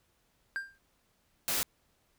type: tone with exponential decay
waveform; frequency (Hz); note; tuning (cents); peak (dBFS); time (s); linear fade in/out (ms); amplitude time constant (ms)
triangle; 1590; G6; +24; -27; 0.56-0.78; 0; 47
type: noise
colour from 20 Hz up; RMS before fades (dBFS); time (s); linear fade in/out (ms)
white; -31; 1.48-1.63; 0
effects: pink hiss -72 dBFS RMS until 2.18 s